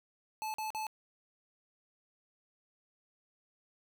square tone bursts, 868 Hz, A5, 24 cents flat, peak -36 dBFS, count 3, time 0.42-0.868 s, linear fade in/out 0 ms, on 120 ms, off 44 ms, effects none

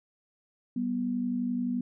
sine tone pair together, 192.9 / 244.5 Hz, G3 / B3, -28 / -17 cents, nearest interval major third, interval 411 cents, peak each -34 / -28 dBFS, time 0.76-1.81 s, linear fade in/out 5 ms, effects none

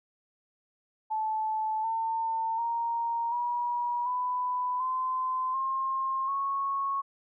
sine tone with pitch steps, 871 / 900.7 / 931.4 / 963.1 / 995.9 / 1029.8 / 1064.9 / 1101.2 Hz, A5 / A5 / A#5 / B5 / B5 / C6 / C6 / C#6, -18 / +40 / -2 / -44 / +14 / -28 / +30 / -12 cents, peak -27 dBFS, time 1.1-7.02 s, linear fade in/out 20 ms, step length 740 ms, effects none

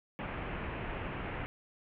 pink low-pass noise, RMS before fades -39 dBFS, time 0.19-1.46 s, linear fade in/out 0 ms, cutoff 2800 Hz, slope 48 dB/octave, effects none

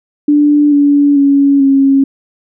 sine tone with pitch steps, 293.7 / 286.7 / 279.8 / 273.1 Hz, D4 / D4 / C#4 / C#4, 0 / -42 / +16 / -26 cents, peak -5 dBFS, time 0.28-2.04 s, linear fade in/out 5 ms, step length 440 ms, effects none

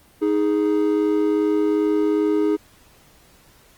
triangle tone pair together, 312.8 / 415.3 Hz, D#4 / G#4, +9 / 0 cents, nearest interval perfect fourth, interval 491 cents, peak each -17 / -18 dBFS, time 0.21-2.57 s, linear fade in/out 20 ms, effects pink hiss -53 dBFS RMS until 3.77 s + Opus 24 kbps

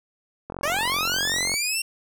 click train, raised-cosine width 1 ms, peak -19 dBFS, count 48, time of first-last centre 0.5-1.54 s, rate 45.2 Hz
15% pulse linear sweep, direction up, 541 to 2764 Hz, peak -16 dBFS, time 0.63-1.82 s, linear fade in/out 5 ms
effects none

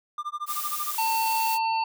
triangle tone with tremolo, 1197 Hz, D6, 33 cents sharp, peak -25 dBFS, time 0.18-0.95 s, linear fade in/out 2 ms, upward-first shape sine, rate 13 Hz, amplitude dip 100%
blue noise, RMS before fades -32 dBFS, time 0.46-1.59 s, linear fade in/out 50 ms
harmonic tone, 898 Hz, A5, 35 cents sharp, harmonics 1 / 3 / 5, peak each -23 / -33 / -37 dBFS, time 0.98-1.84 s, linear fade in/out 5 ms
effects none

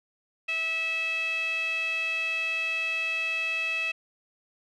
sawtooth tone with band-pass filter, 651 Hz, E5, 22 cents flat, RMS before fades -29 dBFS, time 0.48-3.92 s, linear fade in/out 10 ms, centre 2600 Hz, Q 8.3, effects none

